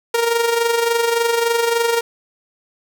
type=tone with amplitude modulation; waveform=sawtooth; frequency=466.2 Hz; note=A#4; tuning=in tune; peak=-9 dBFS; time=0.14-2.01 s; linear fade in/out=5 ms; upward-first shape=sine; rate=23.5 Hz; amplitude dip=55%; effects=none